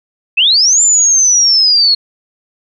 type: linear two-way sweep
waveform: sine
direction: up then down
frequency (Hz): 2505 to 7230 to 4272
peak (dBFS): -6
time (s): 0.37-1.95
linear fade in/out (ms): 10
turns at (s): 0.82
effects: none